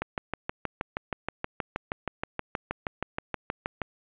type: click train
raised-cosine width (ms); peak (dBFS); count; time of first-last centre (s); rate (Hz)
0.5; -14; 25; 0.02-3.817; 6.32
effects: resampled to 8000 Hz + 8-bit